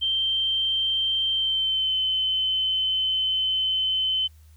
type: tone with pitch glide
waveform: sine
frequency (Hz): 3136 to 3059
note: G7 to G7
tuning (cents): 0 to -43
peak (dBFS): -21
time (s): 0.01-4.28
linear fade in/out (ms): 20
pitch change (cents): -43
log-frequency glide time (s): 1.32-1.95
effects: added 77 Hz sine -48 dBFS peak until 4.56 s + white hiss -63 dBFS RMS until 4.56 s